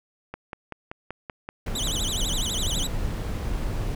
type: click train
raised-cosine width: 0.5 ms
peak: -19 dBFS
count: 9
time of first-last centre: 0.34-1.873 s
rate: 5.22 Hz
type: noise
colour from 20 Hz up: brown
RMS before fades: -28 dBFS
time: 1.66-3.95 s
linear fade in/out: 5 ms
type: tone with vibrato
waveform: 25% pulse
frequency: 3423 Hz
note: A7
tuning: 48 cents flat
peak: -23 dBFS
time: 1.75-2.87 s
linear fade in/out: 5 ms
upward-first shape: sine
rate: 12 Hz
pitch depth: 260 cents each way
effects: none